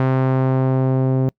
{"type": "tone with low-pass filter sweep", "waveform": "sawtooth", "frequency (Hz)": 131.2, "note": "C3", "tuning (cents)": 5, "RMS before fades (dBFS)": -17, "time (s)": [0, 1.29], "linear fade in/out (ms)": 0, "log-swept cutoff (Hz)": [1500, 510], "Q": 0.84, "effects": ["noise-tail reverb RT60 0.1 s tail -26 dB re dry"]}